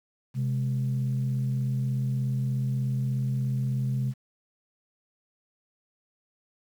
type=tone pair together; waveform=sine; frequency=130.81 / 207.5 Hz; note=C3 / G#3; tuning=0 / -1 cents; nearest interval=minor sixth; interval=799 cents; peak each=-24 / -33 dBFS; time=0.34-4.14 s; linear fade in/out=50 ms; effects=tanh soft clip ceiling -19 dBFS + 9-bit